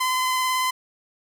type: tone with vibrato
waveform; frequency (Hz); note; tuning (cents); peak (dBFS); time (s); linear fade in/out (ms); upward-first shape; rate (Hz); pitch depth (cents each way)
sawtooth; 1024; C6; -38; -17; 0-0.71; 10; square; 18; 10
effects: none